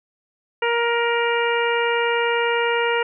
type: harmonic tone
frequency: 470 Hz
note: A#4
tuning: 14 cents sharp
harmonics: 1 / 2 / 3 / 4 / 5 / 6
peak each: -21 / -24 / -26 / -27 / -28 / -29 dBFS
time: 0.62-3.03 s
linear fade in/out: 5 ms
effects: none